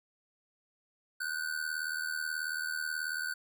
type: ring-modulated tone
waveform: square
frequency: 1500 Hz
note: F#6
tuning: 23 cents sharp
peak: -31 dBFS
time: 1.2-3.34 s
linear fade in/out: 10 ms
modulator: 39.2 Hz
effects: none